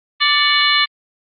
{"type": "harmonic tone with a mistuned harmonic", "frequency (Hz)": 588, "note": "D5", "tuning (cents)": 2, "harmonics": [2, 3, 4, 5, 6, 7], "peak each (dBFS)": [-19, -19, -19, -19, -19, -19], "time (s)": [0.2, 0.86], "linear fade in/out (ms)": 20, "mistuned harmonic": 4, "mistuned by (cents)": -80, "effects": ["Opus 24 kbps"]}